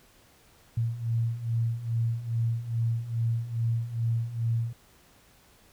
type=beating tone pair; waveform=sine; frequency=113.9 / 116.3 Hz; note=A#2 / A#2; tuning=-40 / -4 cents; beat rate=2.4 Hz; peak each=-31 / -27 dBFS; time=0.77-4.73 s; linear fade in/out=5 ms; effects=pink hiss -59 dBFS RMS until 5.72 s